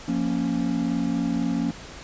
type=chord; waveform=triangle; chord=Bb minor; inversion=second; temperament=equal; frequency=174.61 / 233.1 / 277.2 Hz; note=F3 / Bb3 / Db4; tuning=0 / 0 / 0 cents; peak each=-26 / -24 / -24 dBFS; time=0.08-1.71 s; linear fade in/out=5 ms; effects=pink hiss -41 dBFS RMS until 2.03 s + resampled to 16000 Hz